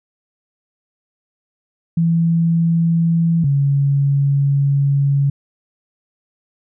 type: tone pair in turn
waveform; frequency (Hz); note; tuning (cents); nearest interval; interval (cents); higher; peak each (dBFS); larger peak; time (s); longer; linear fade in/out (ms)
sine; 166.6 / 140.09; E3 / C#3; +19 / +19; minor third; 300; first; -12; neither; 1.97-3.44 / 3.44-5.3; second; 5
effects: none